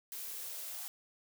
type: noise with high-pass filter sweep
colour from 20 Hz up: blue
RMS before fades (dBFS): -43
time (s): 0.12-0.88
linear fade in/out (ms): 0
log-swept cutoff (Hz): 300 to 770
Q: 3.3
effects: none